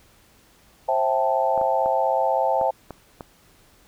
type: chord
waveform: sine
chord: A minor seventh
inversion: first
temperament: equal with one note detuned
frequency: 530.6 / 659.3 / 784 / 880 Hz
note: C5 / E5 / G5 / A5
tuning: +24 / 0 / 0 / 0 cents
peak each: -24 dBFS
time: 0.88-2.71 s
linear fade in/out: 10 ms
type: clicks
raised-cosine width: 1 ms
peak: -20 dBFS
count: 6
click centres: 1.577 / 1.614 / 1.86 / 2.613 / 2.907 / 3.208 s
effects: pink hiss -56 dBFS RMS until 3.87 s